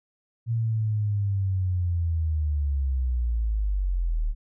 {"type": "linear sweep", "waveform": "sine", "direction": "down", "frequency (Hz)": [116.8, 36.4], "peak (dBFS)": -22, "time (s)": [0.46, 4.35], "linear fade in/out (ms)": 50, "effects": []}